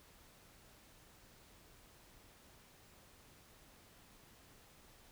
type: silence
effects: pink hiss -63 dBFS RMS until 5.11 s